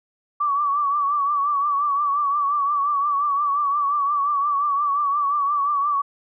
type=tone with vibrato; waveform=sine; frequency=1149 Hz; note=D6; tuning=38 cents flat; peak=-18 dBFS; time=0.4-6.02 s; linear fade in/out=10 ms; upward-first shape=triangle; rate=5.7 Hz; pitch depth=75 cents each way; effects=none